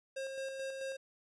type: tone with tremolo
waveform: square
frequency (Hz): 536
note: C5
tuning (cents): +42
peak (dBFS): -38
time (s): 0.16-0.97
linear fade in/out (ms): 10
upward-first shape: square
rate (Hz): 4.6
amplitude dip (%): 35
effects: resampled to 22050 Hz + 12-bit